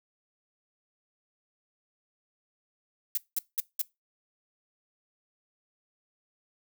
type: noise bursts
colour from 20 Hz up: violet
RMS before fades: -28 dBFS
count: 4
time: 3.15-3.816 s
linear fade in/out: 2 ms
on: 24 ms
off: 190 ms
effects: noise-tail reverb RT60 0.2 s tail -21 dB re dry